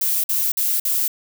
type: noise bursts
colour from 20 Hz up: violet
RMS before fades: -20 dBFS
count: 4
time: 0.01-1.08 s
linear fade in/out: 5 ms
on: 230 ms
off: 50 ms
effects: none

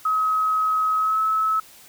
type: tone with pitch glide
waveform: sine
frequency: 1274 to 1296.3 Hz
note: D#6 to E6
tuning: +41 to -29 cents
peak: -18 dBFS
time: 0.05-1.6 s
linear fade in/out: 5 ms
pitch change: +30 cents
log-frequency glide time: 0.98-1.2 s
effects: white hiss -48 dBFS RMS until 1.88 s

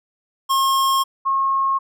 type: tone pair in turn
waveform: square / sine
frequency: 1076 / 1082.9 Hz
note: C6 / C#6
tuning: +48 / -41 cents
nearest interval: unison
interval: 11 cents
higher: second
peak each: -16 dBFS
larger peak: neither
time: 0.49-1.04 / 1.25-1.79 s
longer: first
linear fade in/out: 20 ms
effects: none

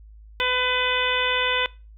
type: harmonic tone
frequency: 502 Hz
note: B4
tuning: 28 cents sharp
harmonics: 1 / 2 / 3 / 4 / 5 / 6 / 7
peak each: -28 / -28 / -28 / -28 / -28 / -28 / -28 dBFS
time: 0.4-1.66 s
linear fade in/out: 0 ms
effects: noise-tail reverb RT60 0.3 s tail -22 dB re dry + added 53 Hz sine -43 dBFS peak until 1.97 s

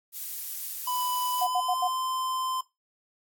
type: noise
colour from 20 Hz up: violet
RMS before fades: -34 dBFS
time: 0.12-1.48 s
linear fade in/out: 50 ms
type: tone with pitch glide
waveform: square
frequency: 997 to 1033.9 Hz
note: B5 to C6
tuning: +16 to -21 cents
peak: -29 dBFS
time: 0.87-2.61 s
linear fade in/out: 5 ms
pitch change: +63 cents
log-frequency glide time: 1.36-1.8 s
type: tone bursts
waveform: sine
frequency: 731 Hz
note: F#5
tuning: 21 cents flat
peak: -23 dBFS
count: 4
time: 1.41-1.879 s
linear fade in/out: 10 ms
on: 61 ms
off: 75 ms
effects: noise-tail reverb RT60 0.2 s tail -17 dB re dry + AAC 64 kbps

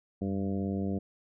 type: harmonic tone with a mistuned harmonic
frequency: 98 Hz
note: G2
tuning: in tune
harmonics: 1 / 2 / 3 / 4 / 5 / 6 / 7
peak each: -36 / -31 / -37 / -40 / -42 / -46 / -46 dBFS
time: 0.21-0.99 s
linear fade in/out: 10 ms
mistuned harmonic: 1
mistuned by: -110 cents
effects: none

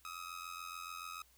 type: tone with amplitude modulation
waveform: sawtooth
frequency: 1268 Hz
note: D#6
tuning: 32 cents sharp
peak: -37 dBFS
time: 0.05-1.22 s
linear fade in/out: 0 ms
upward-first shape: sine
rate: 86.9 Hz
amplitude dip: 80%
effects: added 60 Hz sine -70 dBFS peak until 1.37 s + white hiss -68 dBFS RMS until 1.37 s

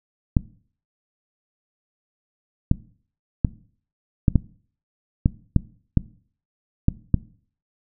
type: clicks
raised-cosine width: 5 ms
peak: -3 dBFS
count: 10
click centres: 0.368 / 2.714 / 3.448 / 4.282 / 4.357 / 5.259 / 5.563 / 5.973 / 6.884 / 7.143 s
effects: noise-tail reverb RT60 0.5 s tail -20 dB re dry

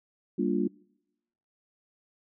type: chord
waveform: sine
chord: G minor seventh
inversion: none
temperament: just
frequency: 196 / 235.2 / 294 / 352.8 Hz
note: G3 / Bb3 / D4 / F4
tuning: 0 / +16 / +2 / +18 cents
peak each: -30 dBFS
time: 0.38-0.68 s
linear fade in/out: 10 ms
effects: noise-tail reverb RT60 0.9 s tail -26 dB re dry

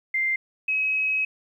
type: tone pair in turn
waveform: sine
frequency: 2093 / 2552 Hz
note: C7 / D#7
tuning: 0 / +43 cents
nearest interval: minor third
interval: 343 cents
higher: second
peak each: -21 dBFS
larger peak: neither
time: 0.14-0.36 / 0.68-1.25 s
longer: second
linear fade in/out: 5 ms
effects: 10-bit

